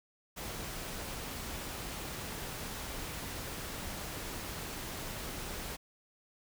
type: noise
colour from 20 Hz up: pink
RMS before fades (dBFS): -41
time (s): 0.36-5.77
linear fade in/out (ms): 20
effects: none